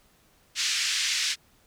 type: band-pass noise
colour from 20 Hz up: white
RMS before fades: -27 dBFS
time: 0.55-1.36 s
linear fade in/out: 50 ms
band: 1800 to 6300 Hz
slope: 24 dB/octave
effects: pink hiss -62 dBFS RMS until 1.66 s